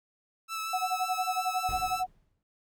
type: tone with vibrato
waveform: sawtooth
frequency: 1313 Hz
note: E6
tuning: 7 cents flat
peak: -29 dBFS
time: 0.48-2.04 s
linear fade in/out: 50 ms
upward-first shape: triangle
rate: 5.5 Hz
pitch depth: 20 cents each way
type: tone with tremolo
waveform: sine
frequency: 740 Hz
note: F#5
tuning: in tune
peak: -25 dBFS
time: 0.73-2.07 s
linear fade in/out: 5 ms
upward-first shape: sine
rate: 11 Hz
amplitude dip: 100%
type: noise with exponential decay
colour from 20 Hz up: brown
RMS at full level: -38 dBFS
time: 1.69-2.43 s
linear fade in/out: 1 ms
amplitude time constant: 160 ms
effects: none